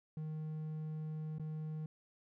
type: tone with dropouts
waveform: triangle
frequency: 155.56 Hz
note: D#3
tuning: in tune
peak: -37 dBFS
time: 0.17-1.86 s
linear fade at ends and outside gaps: 2 ms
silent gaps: 1.384-1.396 s
effects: none